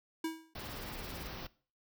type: tone with exponential decay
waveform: square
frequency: 322.6 Hz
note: E4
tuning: 37 cents flat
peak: -32 dBFS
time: 0.24-0.54 s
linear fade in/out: 5 ms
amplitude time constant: 64 ms
type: band-stop noise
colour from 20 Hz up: pink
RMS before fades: -44 dBFS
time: 0.55-1.47 s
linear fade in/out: 5 ms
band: 5800 to 14000 Hz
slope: 96 dB/octave
type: noise with tremolo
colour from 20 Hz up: blue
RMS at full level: -49 dBFS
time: 0.59-1.27 s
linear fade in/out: 0 ms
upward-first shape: triangle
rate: 18 Hz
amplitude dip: 95%
effects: noise-tail reverb RT60 0.4 s tail -20 dB re dry